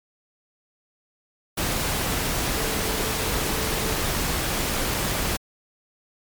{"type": "tone in noise", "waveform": "sine", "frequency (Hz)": 440, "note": "A4", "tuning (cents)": 0, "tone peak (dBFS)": -34, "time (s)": [2.57, 3.94], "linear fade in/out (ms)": 10, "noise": "pink", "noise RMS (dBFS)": -25, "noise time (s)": [1.57, 5.37], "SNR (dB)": -12, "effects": ["MP3 96 kbps"]}